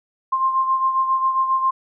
sine beating tone pair, 1054 / 1061.4 Hz, C6 / C6, +12 / +24 cents, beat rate 7.4 Hz, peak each -17 / -25 dBFS, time 0.32-1.71 s, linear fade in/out 10 ms, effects none

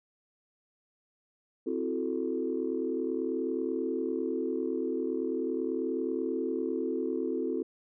sine chord, F# half-diminished seventh, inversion second, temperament equal, 261.6 / 329.6 / 370 / 440 Hz, C4 / E4 / F#4 / A4, 0 / 0 / 0 / 0 cents, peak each -34 dBFS, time 1.66-7.63 s, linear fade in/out 10 ms, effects tanh soft clip ceiling -18 dBFS

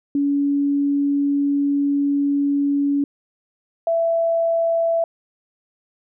sine tone pair in turn, 283.4 / 665.7 Hz, C#4 / E5, +38 / +17 cents, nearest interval octave + minor third, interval 1479 cents, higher second, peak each -16 dBFS, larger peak neither, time 0.15-3.04 / 3.87-5.04 s, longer first, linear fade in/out 2 ms, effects none

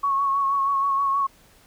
sine tone with vibrato, 1105 Hz, C#6, 6 cents flat, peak -19 dBFS, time 0.03-1.27 s, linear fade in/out 10 ms, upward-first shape sine, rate 6.3 Hz, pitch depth 30 cents each way, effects pink hiss -55 dBFS RMS until 1.66 s

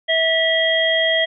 harmonic tone, 650 Hz, E5, 24 cents flat, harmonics 1 / 3 / 5, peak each -19 / -19 / -19 dBFS, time 0.08-1.26 s, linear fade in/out 20 ms, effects none

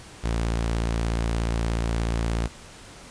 sawtooth tone, 56.8 Hz, A#1, 44 cents flat, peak -19 dBFS, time 0.23-2.48 s, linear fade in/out 20 ms, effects pink hiss -45 dBFS RMS until 3.1 s + resampled to 22050 Hz

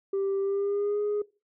sine tone with pitch glide, 392 to 415.3 Hz, G4 to G#4, 0 to 0 cents, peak -23 dBFS, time 0.13-1.22 s, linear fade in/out 5 ms, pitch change +100 cents, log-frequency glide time 0.41-1 s, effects noise-tail reverb RT60 0.3 s tail -22 dB re dry + tanh soft clip ceiling -23 dBFS

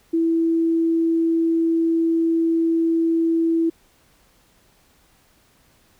sine tone, 329.6 Hz, E4, in tune, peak -16 dBFS, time 0.13-3.7 s, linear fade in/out 10 ms, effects pink hiss -58 dBFS RMS until 5.99 s

